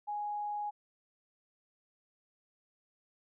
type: tone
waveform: sine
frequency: 830.6 Hz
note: G#5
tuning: in tune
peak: -34 dBFS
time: 0.07-0.71 s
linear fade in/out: 20 ms
effects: none